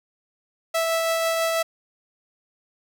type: tone with tremolo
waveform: sawtooth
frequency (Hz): 657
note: E5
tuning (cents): -6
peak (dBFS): -16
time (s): 0.74-1.63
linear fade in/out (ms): 10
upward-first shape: triangle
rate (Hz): 6.1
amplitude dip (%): 25
effects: none